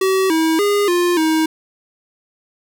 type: tone with pitch steps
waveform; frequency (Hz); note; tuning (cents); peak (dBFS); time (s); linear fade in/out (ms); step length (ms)
square; 380.8 / 321.7 / 408.5 / 351.6 / 317.1; F#4 / E4 / G#4 / F4 / D#4; +50 / -42 / -29 / +12 / +33; -14; 0.01-1.46; 5; 290
effects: none